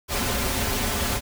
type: noise with comb filter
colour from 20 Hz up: pink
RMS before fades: -25 dBFS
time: 0.08-1.21 s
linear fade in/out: 50 ms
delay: 6.3 ms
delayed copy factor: -0.7
effects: none